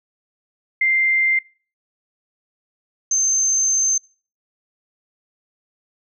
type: tone pair in turn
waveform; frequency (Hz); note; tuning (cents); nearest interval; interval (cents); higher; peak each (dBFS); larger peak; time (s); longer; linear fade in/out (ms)
sine; 2093 / 6272; C7 / G8; 0 / 0; octave + perfect fifth; 1900; second; -14 / -15; first; 0.81-1.39 / 3.11-3.98; second; 5
effects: noise-tail reverb RT60 0.4 s tail -25 dB re dry